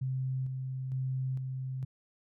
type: tone with tremolo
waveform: sine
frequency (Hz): 130.81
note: C3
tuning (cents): 0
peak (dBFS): -30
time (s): 0.01-1.85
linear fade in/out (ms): 10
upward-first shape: square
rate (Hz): 1.1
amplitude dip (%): 35
effects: none